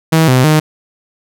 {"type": "tone with pitch steps", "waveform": "sawtooth", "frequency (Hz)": [160.9, 128.1, 154.4], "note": ["E3", "C3", "D#3"], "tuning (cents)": [-42, -36, -13], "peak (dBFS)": -3, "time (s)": [0.12, 0.6], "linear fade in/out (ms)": 10, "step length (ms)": 160, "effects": []}